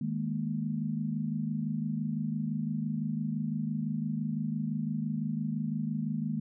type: chord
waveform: sine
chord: D# suspended fourth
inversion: none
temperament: just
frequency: 155.56 / 207.4 / 233.3 Hz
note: D#3 / G#3 / A#3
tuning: 0 / -2 / +2 cents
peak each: -34 dBFS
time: 0.01-6.4 s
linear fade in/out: 5 ms
effects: none